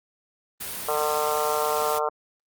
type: noise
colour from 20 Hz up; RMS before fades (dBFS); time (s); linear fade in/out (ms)
white; -33; 0.6-1.99; 10
type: harmonic tone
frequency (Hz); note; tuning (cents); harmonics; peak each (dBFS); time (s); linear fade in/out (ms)
150.9; D3; +47; 3 / 4 / 5 / 6 / 7 / 8 / 9; -28 / -29 / -30 / -31 / -31 / -32 / -33; 0.88-2.09; 5
effects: Opus 32 kbps